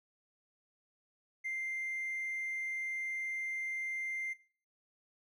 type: tone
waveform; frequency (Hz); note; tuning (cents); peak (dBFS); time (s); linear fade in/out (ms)
triangle; 2093; C7; 0; -32; 1.44-4.34; 20
effects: noise-tail reverb RT60 0.4 s tail -20 dB re dry + tanh soft clip ceiling -31 dBFS